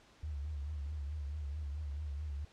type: tone with vibrato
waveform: sine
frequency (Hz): 73.42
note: D2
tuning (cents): 0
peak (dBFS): -37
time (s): 0.23-2.45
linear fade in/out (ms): 5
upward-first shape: triangle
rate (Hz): 4.6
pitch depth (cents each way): 110
effects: pink hiss -63 dBFS RMS until 2.52 s + low-pass 6000 Hz 12 dB/octave